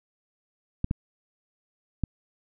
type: clicks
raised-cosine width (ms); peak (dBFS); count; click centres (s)
5; -13; 3; 0.844 / 0.911 / 2.037
effects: none